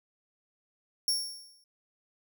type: tone with exponential decay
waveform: sawtooth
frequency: 5490 Hz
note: F8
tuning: 31 cents flat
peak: -21 dBFS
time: 1.08-1.64 s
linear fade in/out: 1 ms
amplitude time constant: 120 ms
effects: none